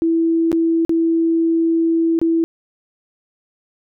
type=tone with dropouts; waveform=sine; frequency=329.6 Hz; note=E4; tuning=in tune; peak=-13 dBFS; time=0.02-2.44 s; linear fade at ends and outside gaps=0 ms; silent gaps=0.517-0.528 / 0.85-0.894 / 2.19-2.215 s; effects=none